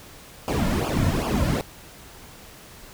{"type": "noise with flanger", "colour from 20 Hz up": "brown", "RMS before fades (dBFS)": -23, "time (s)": [0.48, 1.61], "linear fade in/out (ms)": 0, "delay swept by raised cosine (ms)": [0.5, 2.6], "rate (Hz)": 2.6, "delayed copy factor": -1, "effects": ["pink hiss -45 dBFS RMS until 2.93 s"]}